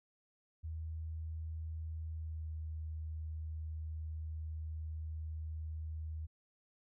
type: tone with pitch glide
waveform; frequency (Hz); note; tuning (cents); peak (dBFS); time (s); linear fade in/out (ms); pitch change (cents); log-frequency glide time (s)
sine; 79.9 to 78.75; D#2 to D#2; +47 to +21; -39; 0.63-6.27; 20; -26; 2.11-2.54
effects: none